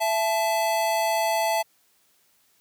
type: tone pair together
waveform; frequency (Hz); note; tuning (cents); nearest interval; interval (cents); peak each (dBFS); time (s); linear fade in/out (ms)
square; 668.2 / 870; E5 / A5; +23 / -20; perfect fourth; 457; -25; 0-1.63; 20
effects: white hiss -64 dBFS RMS until 2.6 s + high-pass 80 Hz 12 dB/octave